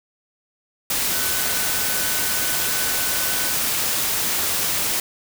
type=tone in noise; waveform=sine; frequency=1500 Hz; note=F#6; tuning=23 cents sharp; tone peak=-32 dBFS; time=1.13-3.54 s; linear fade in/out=2 ms; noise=white; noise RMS=-22 dBFS; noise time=0.9-5 s; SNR=-13 dB; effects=none